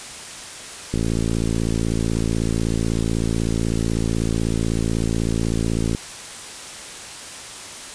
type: click train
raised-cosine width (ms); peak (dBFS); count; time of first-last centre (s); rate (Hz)
3; -9; 282; 0.94-5.949; 56.1
effects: white hiss -35 dBFS RMS until 7.94 s + resampled to 22050 Hz